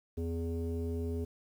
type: tone with low-pass filter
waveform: square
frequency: 83.2 Hz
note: E2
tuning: 17 cents sharp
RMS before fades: -35 dBFS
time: 0.17-1.25 s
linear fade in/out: 10 ms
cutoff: 370 Hz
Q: 5.5
effects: 10-bit